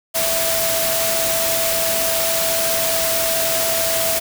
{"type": "tone in noise", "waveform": "sine", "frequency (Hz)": 659.3, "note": "E5", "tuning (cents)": 0, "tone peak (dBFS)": -22, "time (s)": [0.14, 4.2], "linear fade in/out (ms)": 20, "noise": "white", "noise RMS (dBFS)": -20, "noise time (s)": [0.14, 4.2], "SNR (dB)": -5, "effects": []}